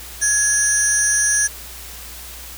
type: tone cluster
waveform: sine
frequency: 1683 / 5740 / 6230 / 9350 Hz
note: G#6 / F8 / G8 / D9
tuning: +23 / +47 / -12 / -9 cents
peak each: -20 dBFS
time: 0.21-1.48 s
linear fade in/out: 20 ms
effects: added 60 Hz sine -39 dBFS peak until 2.57 s + white hiss -36 dBFS RMS until 2.57 s